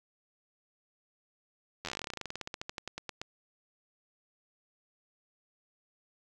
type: slowing click train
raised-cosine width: 0.2 ms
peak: -20 dBFS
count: 30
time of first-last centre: 1.85-3.215 s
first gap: 11 ms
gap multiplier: 1.09
effects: none